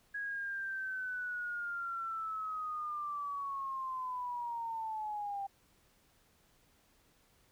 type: linear sweep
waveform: sine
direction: down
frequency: 1661.2 to 785 Hz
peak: -36 dBFS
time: 0.14-5.47 s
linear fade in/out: 10 ms
effects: pink hiss -69 dBFS RMS until 7.51 s